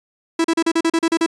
45% pulse tone bursts, 329.6 Hz, E4, in tune, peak -14 dBFS, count 10, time 0.39-1.263 s, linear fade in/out 5 ms, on 54 ms, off 37 ms, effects resampled to 22050 Hz

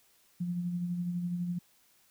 sine tone with tremolo, 175.7 Hz, F3, 11 cents sharp, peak -29 dBFS, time 0.4-1.59 s, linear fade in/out 10 ms, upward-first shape sine, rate 12 Hz, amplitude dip 40%, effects white hiss -66 dBFS RMS until 2.1 s

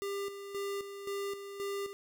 square tone with tremolo, 399 Hz, G4, 31 cents sharp, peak -35 dBFS, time 0.02-1.93 s, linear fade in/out 0 ms, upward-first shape square, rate 1.9 Hz, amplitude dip 60%, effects none

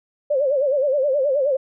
sine tone with vibrato, 554.4 Hz, C#5, in tune, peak -16 dBFS, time 0.3-1.57 s, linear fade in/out 10 ms, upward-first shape sine, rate 9.5 Hz, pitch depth 130 cents each way, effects none

